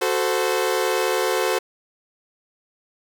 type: chord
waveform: sawtooth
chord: F# diminished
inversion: none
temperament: equal with one note detuned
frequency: 370 / 440 / 518.4 Hz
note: F#4 / A4 / C5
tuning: 0 / 0 / -16 cents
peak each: -20 dBFS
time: 0.01-1.59 s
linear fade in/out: 10 ms
effects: none